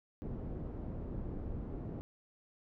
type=low-pass noise; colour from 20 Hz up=pink; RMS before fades=-41 dBFS; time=0.22-2.01 s; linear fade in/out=0 ms; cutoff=390 Hz; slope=12 dB/octave; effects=none